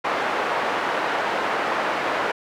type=band-pass noise; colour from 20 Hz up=pink; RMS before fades=-24 dBFS; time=0.04-2.32 s; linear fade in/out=10 ms; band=550 to 1700 Hz; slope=12 dB/octave; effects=none